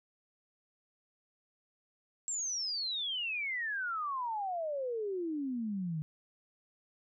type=exponential sweep; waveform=sine; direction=down; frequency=7640 to 150 Hz; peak=-33 dBFS; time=2.28-6.02 s; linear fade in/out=0 ms; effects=none